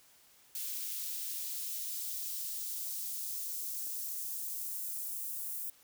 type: noise with high-pass filter sweep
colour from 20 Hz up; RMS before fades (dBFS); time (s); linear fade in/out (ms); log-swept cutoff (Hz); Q
blue; -39; 0.55-5.7; 2; 2600 to 9300; 0.83
effects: white hiss -63 dBFS RMS until 5.83 s